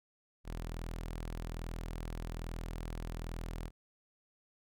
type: tone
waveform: sawtooth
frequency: 41.2 Hz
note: E1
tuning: in tune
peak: -35 dBFS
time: 0.44-3.71 s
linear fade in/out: 50 ms
effects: none